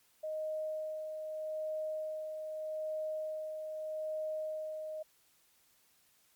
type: tone with tremolo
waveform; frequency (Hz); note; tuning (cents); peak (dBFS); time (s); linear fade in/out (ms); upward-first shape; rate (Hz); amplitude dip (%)
sine; 622.3; D#5; 0; -34; 0.23-5.03; 10; sine; 0.81; 40
effects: white hiss -69 dBFS RMS until 6.35 s + MP3 96 kbps